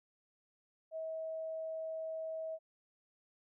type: tone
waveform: sine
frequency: 642 Hz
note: E5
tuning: 46 cents flat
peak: -38 dBFS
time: 0.91-2.59 s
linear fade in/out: 50 ms
effects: none